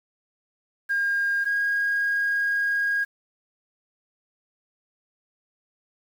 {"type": "tone pair in turn", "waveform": "sine", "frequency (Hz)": [1615, 1633.8], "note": ["G#6", "G#6"], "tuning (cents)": [-49, -29], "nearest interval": "unison", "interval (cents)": 20, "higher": "second", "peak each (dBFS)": -20, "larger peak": "neither", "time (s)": [[0.89, 1.45], [1.45, 3.05]], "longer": "second", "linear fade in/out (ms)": 20, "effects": ["tanh soft clip ceiling -17 dBFS", "8-bit"]}